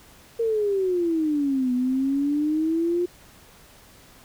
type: exponential two-way sweep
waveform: sine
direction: down then up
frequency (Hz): 466.2 to 246.9 to 356.5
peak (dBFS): -20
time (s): 0.39-3.06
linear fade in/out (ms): 10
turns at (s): 1.73
effects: pink hiss -51 dBFS RMS until 4.24 s